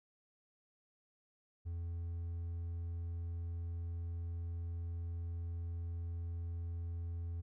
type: tone with hard clipping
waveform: triangle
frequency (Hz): 85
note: F2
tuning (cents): -46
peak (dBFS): -39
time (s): 1.65-7.42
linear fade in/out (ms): 20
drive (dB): 5
effects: none